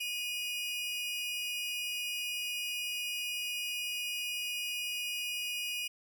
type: tone pair together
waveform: 40% pulse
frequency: 2474 / 2888 Hz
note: D#7 / F#7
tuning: -10 / -43 cents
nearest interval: minor third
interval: 267 cents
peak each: -36 / -37 dBFS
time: 0-5.88 s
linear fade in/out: 10 ms
effects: none